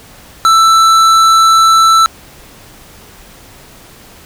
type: tone with hard clipping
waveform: sine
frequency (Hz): 1326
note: E6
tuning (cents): +10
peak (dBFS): -6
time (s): 0.45-2.06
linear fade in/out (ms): 0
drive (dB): 12
effects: pink hiss -38 dBFS RMS until 4.25 s